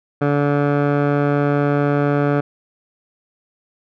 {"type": "tone with low-pass filter", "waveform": "15% pulse", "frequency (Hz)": 144.2, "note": "D3", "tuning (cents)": -31, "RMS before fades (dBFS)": -17, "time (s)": [0.21, 2.41], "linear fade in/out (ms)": 10, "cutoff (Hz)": 1300, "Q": 1.2, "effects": []}